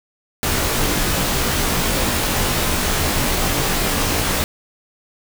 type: noise with comb filter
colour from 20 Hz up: pink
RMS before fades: -19 dBFS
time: 0.43-4.44 s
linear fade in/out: 0 ms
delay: 19 ms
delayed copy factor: -0.95
effects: none